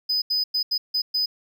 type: tone bursts at uneven times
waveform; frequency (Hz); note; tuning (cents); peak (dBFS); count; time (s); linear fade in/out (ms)
triangle; 5000; D#8; +8; -19; 6; 0.09-0.22 / 0.3-0.44 / 0.54-0.63 / 0.71-0.78 / 0.94-1.02 / 1.14-1.26; 10
effects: none